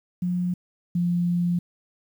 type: tone pair in turn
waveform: sine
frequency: 178.5 / 174.62 Hz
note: F3 / F3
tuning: +38 / 0 cents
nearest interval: unison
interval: 38 cents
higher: first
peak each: -22 / -20 dBFS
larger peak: second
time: 0.22-0.54 / 0.95-1.59 s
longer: second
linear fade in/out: 5 ms
effects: 9-bit